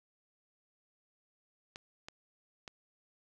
clicks, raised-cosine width 0.2 ms, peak -27 dBFS, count 3, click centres 1.759 / 2.085 / 2.678 s, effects none

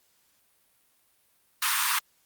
pink high-pass noise, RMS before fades -25 dBFS, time 1.62-1.99 s, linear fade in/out 5 ms, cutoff 920 Hz, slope 96 dB/octave, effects white hiss -67 dBFS RMS until 2.25 s + Opus 48 kbps

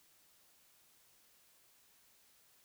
silence, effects white hiss -68 dBFS RMS until 2.64 s

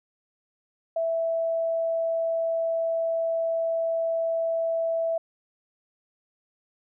sine tone, 659.3 Hz, E5, in tune, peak -23 dBFS, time 0.96-5.18 s, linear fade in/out 5 ms, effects none

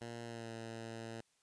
10% pulse tone with pitch glide, 117.4 to 113.79 Hz, A#2 to A#2, +13 to -41 cents, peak -36 dBFS, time 0.01-1.21 s, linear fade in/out 5 ms, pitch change -54 cents, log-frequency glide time 0.23-0.5 s, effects white hiss -75 dBFS RMS until 1.42 s + resampled to 22050 Hz

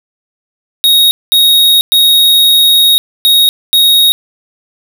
square tone bursts at uneven times, 3758 Hz, A#7, 13 cents sharp, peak -5 dBFS, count 5, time 0.84-1.11 / 1.32-1.81 / 1.92-2.98 / 3.25-3.49 / 3.73-4.12 s, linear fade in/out 0 ms, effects none

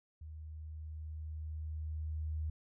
sine tone with level ramp, 77.78 Hz, D#2, in tune, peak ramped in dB -45 to -34 dBFS, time 0.21-2.5 s, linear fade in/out 5 ms, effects none

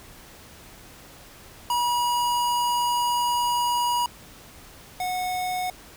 square tone pair in turn, 965 / 732.4 Hz, B5 / F#5, -40 / -18 cents, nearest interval perfect fourth, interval 478 cents, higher first, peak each -22 / -26 dBFS, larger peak first, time 1.7-4.06 / 5-5.7 s, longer first, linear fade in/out 2 ms, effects pink hiss -47 dBFS RMS until 5.96 s

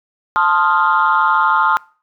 sine chord, F dominant seventh, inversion first, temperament equal, 880 / 1046.5 / 1244.5 / 1396.9 Hz, A5 / C6 / Eb6 / F6, 0 / 0 / 0 / 0 cents, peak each -16 dBFS, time 0.36-1.77 s, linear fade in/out 0 ms, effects noise-tail reverb RT60 0.4 s tail -24 dB re dry + tanh soft clip ceiling -4 dBFS

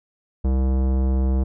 sine tone with tanh clipping, 65.4 Hz, C2, in tune, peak -19 dBFS, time 0.44-1.44 s, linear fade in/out 10 ms, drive 18 dB, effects none

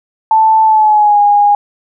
sine tone with pitch glide, 880 to 821.1 Hz, A5 to G#5, 0 to -20 cents, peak -5 dBFS, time 0.31-1.55 s, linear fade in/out 2 ms, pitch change -120 cents, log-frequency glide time 0.64-1.2 s, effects none

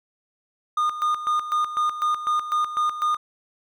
triangle tone with tremolo, 1221 Hz, D#6, 33 cents flat, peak -17 dBFS, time 0.77-3.17 s, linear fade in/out 5 ms, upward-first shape square, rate 4 Hz, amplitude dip 70%, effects none

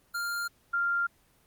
square / sine tone pair in turn, 1398 / 1392.8 Hz, F6 / F6, +1 / -5 cents, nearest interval unison, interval 6 cents, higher first, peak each -31 / -25 dBFS, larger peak second, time 0.14-0.48 / 0.73-1.07 s, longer neither, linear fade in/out 10 ms, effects pink hiss -65 dBFS RMS until 1.46 s + Opus 24 kbps

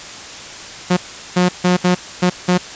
sawtooth tone bursts at uneven times, 179.8 Hz, F#3, 49 cents flat, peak -7 dBFS, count 6, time 0.9-0.97 / 1.36-1.49 / 1.64-1.77 / 1.84-1.95 / 2.22-2.3 / 2.48-2.58 s, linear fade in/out 10 ms, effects white hiss -32 dBFS RMS until 2.75 s + resampled to 16000 Hz

